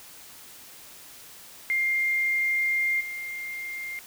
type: tone with level steps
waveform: sine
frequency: 2111 Hz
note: C7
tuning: 15 cents sharp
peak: -22 / -32 dBFS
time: 1.7-3.99 s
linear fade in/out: 0 ms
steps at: 3 s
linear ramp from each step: 10 ms
effects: white hiss -47 dBFS RMS until 4.06 s